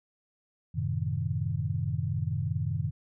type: chord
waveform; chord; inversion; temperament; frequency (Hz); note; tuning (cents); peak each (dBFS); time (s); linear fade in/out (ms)
sine; F# diminished seventh; none; equal; 92.5 / 110 / 130.81 / 155.56; F#2 / A2 / C3 / Eb3; 0 / 0 / 0 / 0; -33; 0.74-2.91; 20
effects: none